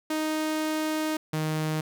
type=tone pair in turn; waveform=sawtooth; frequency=311.1 / 155.88 Hz; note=D#4 / D#3; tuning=0 / +4 cents; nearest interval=octave; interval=1196 cents; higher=first; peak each=-22 dBFS; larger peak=neither; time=0.1-1.17 / 1.33-1.81 s; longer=first; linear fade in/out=5 ms; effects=none